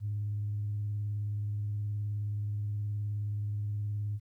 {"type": "tone with vibrato", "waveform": "sine", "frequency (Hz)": 103.83, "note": "G#2", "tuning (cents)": 0, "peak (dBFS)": -30, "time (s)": [0, 4.2], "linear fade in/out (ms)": 50, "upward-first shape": "sine", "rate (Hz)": 19, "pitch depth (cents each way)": 25, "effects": ["tanh soft clip ceiling -26 dBFS", "12-bit"]}